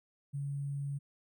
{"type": "tone with sample-and-hold", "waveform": "sine", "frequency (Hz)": 140.9, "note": "C#3", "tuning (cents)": 29, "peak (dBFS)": -34, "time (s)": [0.33, 0.99], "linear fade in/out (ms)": 20, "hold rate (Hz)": 8820, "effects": []}